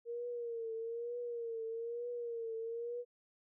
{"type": "tone with vibrato", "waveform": "sine", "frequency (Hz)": 466.2, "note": "A#4", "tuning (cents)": 0, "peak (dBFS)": -38, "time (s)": [0.05, 3.05], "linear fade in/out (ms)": 50, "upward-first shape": "triangle", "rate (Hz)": 1.1, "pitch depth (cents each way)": 73, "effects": []}